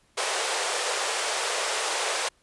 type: band-pass noise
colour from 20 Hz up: pink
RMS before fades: -28 dBFS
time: 0.17-2.29 s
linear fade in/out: 10 ms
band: 420 to 10000 Hz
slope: 48 dB/octave
effects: pink hiss -64 dBFS RMS until 2.42 s + resampled to 24000 Hz

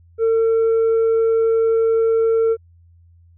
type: tone with tanh clipping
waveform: sine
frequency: 451.9 Hz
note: A4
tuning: 46 cents sharp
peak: -14 dBFS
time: 0.18-2.57 s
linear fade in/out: 50 ms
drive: 2 dB
effects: added 85 Hz sine -47 dBFS peak until 3.37 s

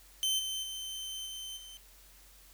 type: tone with level steps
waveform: sawtooth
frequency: 3085 Hz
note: G7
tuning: 28 cents flat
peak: -25 / -31 / -35 / -37 / -44 dBFS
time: 0.23-1.77 s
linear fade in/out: 0 ms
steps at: 0.38 / 0.62 / 1.25 / 1.56 s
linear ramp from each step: 20 ms
effects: added 46 Hz sine -59 dBFS peak until 2.53 s + white hiss -59 dBFS RMS until 2.53 s

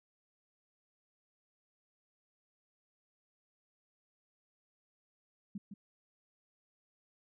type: tone with echo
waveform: sine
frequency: 200 Hz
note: G3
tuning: 35 cents sharp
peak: -38 dBFS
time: 5.55-5.58 s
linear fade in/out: 5 ms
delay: 160 ms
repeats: 1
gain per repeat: -6 dB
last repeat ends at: 5.74 s
effects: none

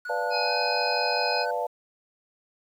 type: tone with pitch glide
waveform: triangle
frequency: 1461 to 1506.4 Hz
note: F#6 to F#6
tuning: -22 to +31 cents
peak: -31 dBFS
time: 0.05-1.51 s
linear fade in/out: 5 ms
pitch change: +53 cents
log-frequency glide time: 0.41-0.52 s
type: chord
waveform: sine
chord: B half-diminished seventh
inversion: none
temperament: equal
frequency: 493.9 / 587.3 / 698.5 / 880 Hz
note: B4 / D5 / F5 / A5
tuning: 0 / 0 / 0 / 0 cents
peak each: -31 dBFS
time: 0.09-1.67 s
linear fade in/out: 10 ms
type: harmonic tone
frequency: 835 Hz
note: G#5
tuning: 9 cents sharp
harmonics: 1 / 3 / 5 / 6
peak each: -32 / -32 / -32 / -32 dBFS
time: 0.3-1.46 s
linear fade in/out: 50 ms
effects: 9-bit

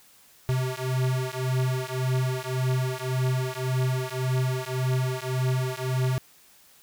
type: beating tone pair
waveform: square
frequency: 127.9 / 129.7 Hz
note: C3 / C3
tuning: -39 / -15 cents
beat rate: 1.8 Hz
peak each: -28 / -28 dBFS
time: 0.49-6.18 s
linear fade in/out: 0 ms
effects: white hiss -56 dBFS RMS until 6.82 s

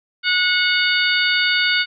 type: harmonic tone with a mistuned harmonic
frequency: 730 Hz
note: F#5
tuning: 24 cents flat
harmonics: 2 / 3 / 4 / 5 / 6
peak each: -19 / -21 / -22 / -23 / -24 dBFS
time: 0.23-1.86 s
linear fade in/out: 50 ms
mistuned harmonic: 6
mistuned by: +57 cents
effects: none

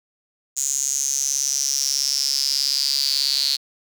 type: tone with high-pass filter sweep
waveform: square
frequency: 69.2 Hz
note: C#2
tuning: 2 cents flat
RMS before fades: -22 dBFS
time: 0.56-3.57 s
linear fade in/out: 20 ms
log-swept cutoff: 6900 to 4300 Hz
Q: 9.7
effects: none

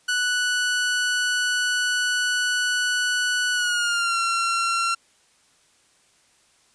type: tone with pitch glide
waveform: sawtooth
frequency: 1480 to 1365 Hz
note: F#6 to F6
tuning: 0 to -40 cents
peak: -17 dBFS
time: 0.08-4.95 s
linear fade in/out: 10 ms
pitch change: -140 cents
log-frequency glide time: 3.53-4.18 s
effects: white hiss -60 dBFS RMS until 6.74 s + resampled to 22050 Hz

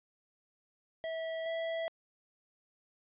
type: tone pair in turn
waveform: square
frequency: 650 / 657.6 Hz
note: E5 / E5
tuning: -24 / -4 cents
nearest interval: unison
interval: 20 cents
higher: second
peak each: -36 / -34 dBFS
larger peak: second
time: 1.04-1.46 / 1.46-1.88 s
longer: neither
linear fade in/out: 0 ms
effects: resampled to 8000 Hz

